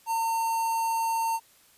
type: tone with notch filter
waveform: square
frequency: 908 Hz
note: A#5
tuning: 46 cents flat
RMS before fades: -27 dBFS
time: 0.06-1.4 s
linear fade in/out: 50 ms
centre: 3500 Hz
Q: 0.78
effects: white hiss -59 dBFS RMS until 1.77 s + resampled to 32000 Hz